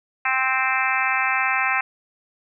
harmonic tone, 261.6 Hz, C4, in tune, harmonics 3 / 4 / 5 / 6 / 7 / 8 / 9 / 10, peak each -27 / -27 / -27 / -27 / -27 / -27 / -27 / -27 dBFS, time 0.25-1.81 s, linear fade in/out 5 ms, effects none

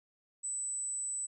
sine tone, 7980 Hz, B8, 17 cents sharp, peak -34 dBFS, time 0.43-1.27 s, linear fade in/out 20 ms, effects none

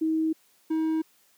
sine / triangle tone pair in turn, 318.3 / 318.3 Hz, D#4 / D#4, +39 / +39 cents, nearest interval unison, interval 0 cents, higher neither, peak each -22 / -21 dBFS, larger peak second, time 0.01-0.33 / 0.7-1.02 s, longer neither, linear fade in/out 10 ms, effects white hiss -63 dBFS RMS until 1.37 s + high-pass 150 Hz 12 dB/octave

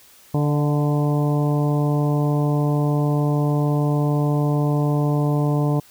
harmonic tone with a mistuned harmonic, 146.6 Hz, D3, 3 cents flat, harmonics 1 / 2 / 3 / 4 / 5 / 6 / 7, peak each -18 / -24 / -28 / -30 / -32 / -34 / -35 dBFS, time 0.34-5.8 s, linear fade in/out 5 ms, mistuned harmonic 4, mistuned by +28 cents, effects white hiss -50 dBFS RMS until 5.9 s

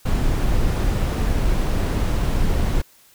brown noise, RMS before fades -19 dBFS, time 0.05-2.82 s, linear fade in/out 10 ms, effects white hiss -53 dBFS RMS until 3.14 s

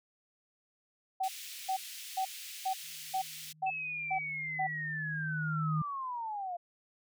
sine tone bursts, 761 Hz, F#5, 48 cents sharp, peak -29 dBFS, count 8, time 1.2-4.672 s, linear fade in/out 10 ms, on 84 ms, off 400 ms
pink high-pass noise, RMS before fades -45 dBFS, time 1.23-3.53 s, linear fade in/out 10 ms, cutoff 2400 Hz, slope 24 dB/octave
sine tone with exponential growth, 155.56 Hz, D#3, in tune, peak -28 dBFS, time 2.83-5.82 s, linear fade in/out 5 ms, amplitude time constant 650 ms
sine linear sweep, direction down, 2637 to 685 Hz, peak -35 dBFS, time 3.66-6.57 s, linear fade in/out 10 ms
effects none

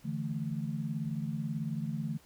sine chord, D suspended second, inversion none, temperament just, 146.83 / 165.19 / 220.2 Hz, D3 / E3 / A3, 0 / +4 / +2 cents, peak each -36 / -37 / -37 dBFS, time 0.04-2.18 s, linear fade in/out 20 ms, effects pink hiss -61 dBFS RMS until 2.25 s

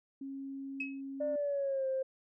sine tone, 272.5 Hz, C#4, 29 cents flat, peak -39 dBFS, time 0.21-1.36 s, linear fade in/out 5 ms
sine tone with exponential decay, 2564 Hz, E7, 49 cents flat, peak -31 dBFS, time 0.8-1.01 s, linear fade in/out 5 ms, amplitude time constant 44 ms
sine tone with pitch glide, 593 to 528.3 Hz, D5 to C5, +17 to +17 cents, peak -30 dBFS, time 1.2-2.03 s, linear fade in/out 10 ms, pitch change -200 cents, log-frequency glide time 1.3-1.87 s
effects tanh soft clip ceiling -25 dBFS

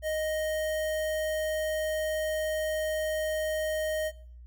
square tone with notch filter, 622.3 Hz, D#5, in tune, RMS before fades -30 dBFS, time 0.02-4.12 s, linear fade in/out 50 ms, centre 4700 Hz, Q 1.7, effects noise-tail reverb RT60 0.5 s tail -20 dB re dry + added 60 Hz sine -45 dBFS peak until 4.46 s

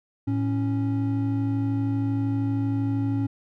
triangle tone pair together, 110 / 277.2 Hz, A2 / C#4, 0 / 0 cents, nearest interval octave + major third, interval 1600 cents, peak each -23 dBFS, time 0.27-3.27 s, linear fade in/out 10 ms, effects none

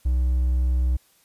triangle tone with hard clipping, 63 Hz, B1, 35 cents sharp, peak -19 dBFS, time 0.05-0.97 s, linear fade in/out 10 ms, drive 5 dB, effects white hiss -60 dBFS RMS until 1.24 s + resampled to 32000 Hz

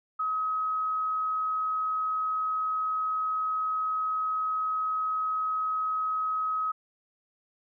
sine tone, 1272 Hz, D#6, 38 cents sharp, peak -26 dBFS, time 0.19-6.72 s, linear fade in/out 10 ms, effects none

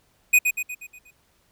square tone with echo, 2489 Hz, D#7, in tune, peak -13 dBFS, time 0.33-0.39 s, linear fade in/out 10 ms, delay 120 ms, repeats 6, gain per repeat -6 dB, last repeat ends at 1.11 s, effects pink hiss -64 dBFS RMS until 1.51 s

